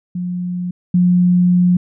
sine tone pair in turn, 178.6 / 178.6 Hz, F3 / F3, +39 / +39 cents, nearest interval unison, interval 0 cents, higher neither, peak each -19 / -9 dBFS, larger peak second, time 0.15-0.71 / 0.94-1.77 s, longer second, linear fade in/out 5 ms, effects none

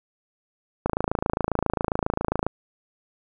click train, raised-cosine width 1 ms, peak -8 dBFS, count 45, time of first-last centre 0.86-2.466 s, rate 27.4 Hz, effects none

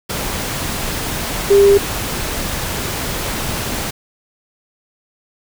sine tone in noise, 400 Hz, G4, 35 cents sharp, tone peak -6 dBFS, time 1.5-1.78 s, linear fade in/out 10 ms, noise pink, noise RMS -22 dBFS, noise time 0.09-3.91 s, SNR +13 dB, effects none

